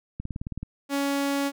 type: click train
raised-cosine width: 5 ms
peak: -20 dBFS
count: 9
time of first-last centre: 0.2-0.63 s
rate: 18.6 Hz
type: tone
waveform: sawtooth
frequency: 280 Hz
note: C#4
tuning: 18 cents sharp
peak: -20 dBFS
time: 0.89-1.52 s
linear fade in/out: 50 ms
effects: none